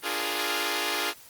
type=chord; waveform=5% pulse; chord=Bb dominant seventh; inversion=first; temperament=equal; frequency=293.7 / 349.2 / 415.3 / 466.2 Hz; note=D4 / F4 / Ab4 / Bb4; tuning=0 / 0 / 0 / 0 cents; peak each=-23 / -20 / -19 / -23 dBFS; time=0.02-1.14 s; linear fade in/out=50 ms; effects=white hiss -51 dBFS RMS until 1.29 s + Opus 24 kbps